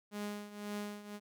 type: tone with tremolo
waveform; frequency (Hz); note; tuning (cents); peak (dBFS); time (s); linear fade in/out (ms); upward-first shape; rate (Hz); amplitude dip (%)
sawtooth; 206.8; G#3; -7; -33; 0.11-1.2; 50; triangle; 1.9; 80
effects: none